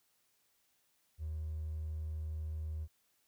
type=tone with hard clipping; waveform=triangle; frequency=78.1 Hz; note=D#2; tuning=7 cents sharp; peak=-37 dBFS; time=1.18-2.88 s; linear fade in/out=50 ms; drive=3 dB; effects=white hiss -75 dBFS RMS until 3.27 s